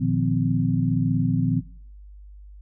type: tone cluster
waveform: sine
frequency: 116.5 / 151.5 / 173.1 / 256.1 Hz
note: A#2 / D#3 / F3 / C4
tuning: -1 / -46 / -15 / -37 cents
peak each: -25 dBFS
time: 0-1.61 s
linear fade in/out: 20 ms
effects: noise-tail reverb RT60 0.5 s tail -17 dB re dry + added 50 Hz sine -41 dBFS peak until 2.61 s